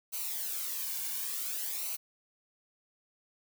blue noise with flanger, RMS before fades -36 dBFS, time 0.12-1.97 s, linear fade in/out 20 ms, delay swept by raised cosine 0.57 to 1.57 ms, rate 0.55 Hz, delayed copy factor -0.65, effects none

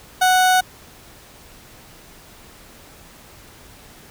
30% pulse tone, 740 Hz, F#5, in tune, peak -10 dBFS, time 0.21-0.61 s, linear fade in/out 10 ms, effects pink hiss -45 dBFS RMS until 4.1 s

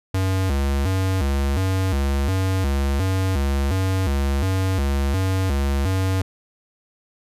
square tone with vibrato, 81 Hz, E2, 30 cents flat, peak -19 dBFS, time 0.14-6.22 s, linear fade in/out 5 ms, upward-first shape square, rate 1.4 Hz, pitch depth 270 cents each way, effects resampled to 32000 Hz

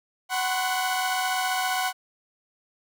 sawtooth tone cluster, 746 / 1010 / 1085 / 1477 Hz, F#5 / B5 / C#6 / F#6, +14 / +39 / -37 / -3 cents, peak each -22 / -29 / -30 / -29 dBFS, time 0.29-1.93 s, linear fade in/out 50 ms, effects none

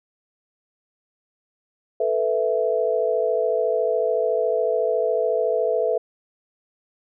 sine chord, A suspended second, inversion none, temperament equal, 440 / 493.9 / 659.3 Hz, A4 / B4 / E5, 0 / 0 / 0 cents, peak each -23 dBFS, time 2-5.98 s, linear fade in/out 5 ms, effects none

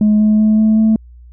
sine tone with pitch steps, 211.7 / 213.7 / 215.6 / 217.7 / 219.7 Hz, G#3 / G#3 / A3 / A3 / A3, +33 / +50 / -35 / -18 / -2 cents, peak -6 dBFS, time 0.01-0.96 s, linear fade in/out 2 ms, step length 190 ms, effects tanh soft clip ceiling -6 dBFS + added 60 Hz sine -36 dBFS peak until 1.32 s

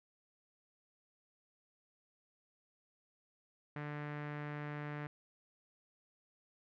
sawtooth tone with low-pass filter, 147.8 Hz, D3, 11 cents sharp, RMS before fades -43 dBFS, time 3.76-5.07 s, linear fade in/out 2 ms, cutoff 1900 Hz, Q 2.4, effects none

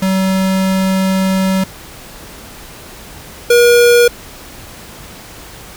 square tone pair in turn, 190 / 478.8 Hz, F#3 / A#4, +46 / +46 cents, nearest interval octave + major third, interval 1600 cents, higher second, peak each -12 / -6 dBFS, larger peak second, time 0.02-1.64 / 3.5-4.08 s, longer first, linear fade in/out 5 ms, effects pink hiss -34 dBFS RMS until 5.76 s

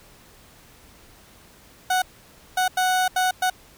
30% pulse tone bursts at uneven times, 740 Hz, F#5, in tune, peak -16 dBFS, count 5, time 1.9-2.02 / 2.57-2.68 / 2.77-3.08 / 3.16-3.31 / 3.42-3.5 s, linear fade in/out 5 ms, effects pink hiss -51 dBFS RMS until 3.77 s

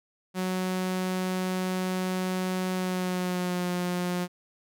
sawtooth tone with pitch glide, 185 to 178.39 Hz, F#3 to F3, 0 to +37 cents, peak -23 dBFS, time 0.34-4.28 s, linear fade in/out 50 ms, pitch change -63 cents, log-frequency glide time 2.73-3.69 s, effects none

